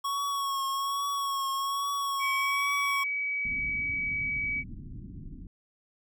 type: tone with vibrato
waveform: square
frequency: 1106 Hz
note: C#6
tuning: 4 cents flat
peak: -29 dBFS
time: 0.04-3.04 s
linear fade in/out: 10 ms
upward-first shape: triangle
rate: 1.2 Hz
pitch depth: 38 cents each way
type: tone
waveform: sine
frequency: 2276 Hz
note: C#7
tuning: 45 cents sharp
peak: -28 dBFS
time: 2.19-4.64 s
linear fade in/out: 50 ms
type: low-pass noise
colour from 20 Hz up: pink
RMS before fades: -42 dBFS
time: 3.45-5.47 s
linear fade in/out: 2 ms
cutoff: 300 Hz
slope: 48 dB/octave
effects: none